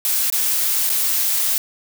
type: noise with dropouts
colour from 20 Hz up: blue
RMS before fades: -19 dBFS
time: 0.05-1.58 s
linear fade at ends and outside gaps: 1 ms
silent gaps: 0.301-0.324 / 0.894-0.899 s
effects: none